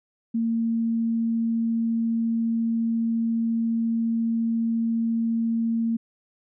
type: tone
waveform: sine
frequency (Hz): 228.6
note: A#3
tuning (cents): -34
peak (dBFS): -21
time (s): 0.34-5.97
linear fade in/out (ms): 10
effects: none